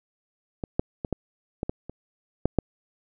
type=clicks; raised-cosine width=2 ms; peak=-17 / -8 / -16 / -12 / -14 / -14 / -23 / -7 / -6 dBFS; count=9; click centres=0.638 / 0.795 / 1.048 / 1.127 / 1.631 / 1.695 / 1.896 / 2.456 / 2.587 s; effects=none